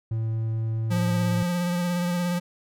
triangle tone, 111.9 Hz, A2, 30 cents sharp, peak -22 dBFS, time 0.11-1.43 s, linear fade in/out 5 ms
square tone with vibrato, 175.9 Hz, F3, 13 cents sharp, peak -24 dBFS, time 0.9-2.4 s, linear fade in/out 20 ms, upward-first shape sine, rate 17 Hz, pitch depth 24 cents each way
effects none

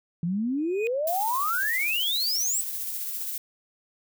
sine exponential sweep, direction up, 163 to 8100 Hz, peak -24 dBFS, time 0.23-2.61 s, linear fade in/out 2 ms
triangle tone with exponential growth, 2489 Hz, D#7, in tune, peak -26 dBFS, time 0.58-0.87 s, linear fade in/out 0 ms, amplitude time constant 62 ms
violet noise with tremolo, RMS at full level -31 dBFS, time 1.07-3.38 s, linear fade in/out 2 ms, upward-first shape sine, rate 15 Hz, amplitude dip 30%
effects none

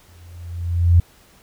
sine tone with exponential growth, 86.2 Hz, F2, 22 cents flat, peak -7 dBFS, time 0.08-1 s, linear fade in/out 5 ms, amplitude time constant 200 ms, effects pink hiss -52 dBFS RMS until 1.42 s

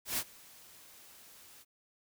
white noise with ADSR envelope, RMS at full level -32 dBFS, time 0.05-1.65 s, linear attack 130 ms, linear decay 55 ms, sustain -24 dB, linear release 37 ms, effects none

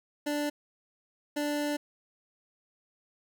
25% pulse tone bursts at uneven times, 293.7 Hz, D4, in tune, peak -25 dBFS, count 2, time 0.26-0.5 / 1.36-1.77 s, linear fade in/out 10 ms, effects none

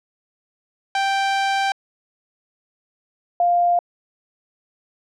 sawtooth / sine tone pair in turn, 784 / 699.8 Hz, G5 / F5, 0 / +3 cents, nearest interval major second, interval 197 cents, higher first, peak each -14 dBFS, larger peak neither, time 0.95-1.72 / 3.4-3.79 s, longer first, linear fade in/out 2 ms, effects low-pass 5000 Hz 12 dB/octave

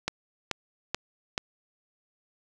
click train, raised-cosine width 0.2 ms, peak -10 dBFS, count 4, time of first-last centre 0.08-1.379 s, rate 2.31 Hz, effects none

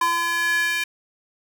square tone with high-pass filter sweep, 339.9 Hz, F4, 47 cents flat, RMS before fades -22 dBFS, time 0.01-0.84 s, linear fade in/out 5 ms, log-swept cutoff 1100 to 2100 Hz, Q 4.5, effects none

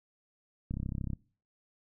click train, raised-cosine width 5 ms, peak -23 dBFS, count 15, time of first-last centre 0.71-1.133 s, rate 33.1 Hz, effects noise-tail reverb RT60 0.4 s tail -22 dB re dry

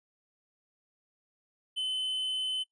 triangle tone, 3042 Hz, F#7, 47 cents sharp, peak -28 dBFS, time 1.76-2.64 s, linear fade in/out 20 ms, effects noise-tail reverb RT60 0.1 s tail -17 dB re dry + resampled to 22050 Hz

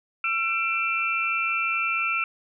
sine tone cluster, 1348 / 2363 / 2673 Hz, E6 / D7 / E7, +38 / +10 / +23 cents, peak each -27 dBFS, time 0.24-2.24 s, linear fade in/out 2 ms, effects none

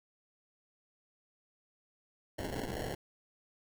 white noise with sample-and-hold, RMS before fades -38 dBFS, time 2.38-2.95 s, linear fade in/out 10 ms, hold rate 1225 Hz, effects none

